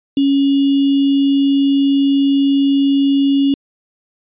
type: tone with sample-and-hold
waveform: sine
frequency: 277.2 Hz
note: C#4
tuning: in tune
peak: -10 dBFS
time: 0.17-3.54 s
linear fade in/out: 2 ms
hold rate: 3150 Hz
effects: resampled to 8000 Hz